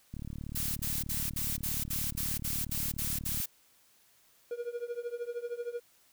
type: click train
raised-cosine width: 5 ms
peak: -28 dBFS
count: 121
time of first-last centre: 0.14-3.401 s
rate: 36.8 Hz
type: noise bursts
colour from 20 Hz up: blue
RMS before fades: -34 dBFS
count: 11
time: 0.55-3.46 s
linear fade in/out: 10 ms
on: 210 ms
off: 60 ms
type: tone with tremolo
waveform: triangle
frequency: 477.7 Hz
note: A#4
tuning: 42 cents sharp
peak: -29 dBFS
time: 4.51-5.8 s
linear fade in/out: 2 ms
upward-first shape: triangle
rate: 13 Hz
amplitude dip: 95%
effects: white hiss -65 dBFS RMS until 6.12 s